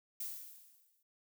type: noise with exponential decay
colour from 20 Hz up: violet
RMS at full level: -39 dBFS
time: 0.2-1.03 s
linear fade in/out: 5 ms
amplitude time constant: 180 ms
effects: noise-tail reverb RT60 0.1 s tail -26 dB re dry